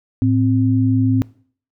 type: tone pair together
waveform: sine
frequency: 109.4 / 261.2 Hz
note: A2 / C4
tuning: -9 / -3 cents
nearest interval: octave + minor third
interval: 1506 cents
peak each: -15 dBFS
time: 0.22-1.22 s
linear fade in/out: 0 ms
effects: noise-tail reverb RT60 0.5 s tail -22 dB re dry